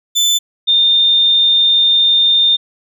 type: tone pair in turn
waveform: 30% pulse / sine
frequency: 3520 / 3623 Hz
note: A7 / A7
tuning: 0 / +50 cents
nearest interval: unison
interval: 50 cents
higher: second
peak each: -8 dBFS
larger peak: neither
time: 0.15-0.39 / 0.67-2.57 s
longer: second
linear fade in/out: 20 ms
effects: none